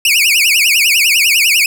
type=tone with vibrato; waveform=sawtooth; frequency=2528 Hz; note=D#7; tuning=27 cents sharp; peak=-5 dBFS; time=0.05-1.66 s; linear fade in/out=2 ms; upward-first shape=triangle; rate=10 Hz; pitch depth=280 cents each way; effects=none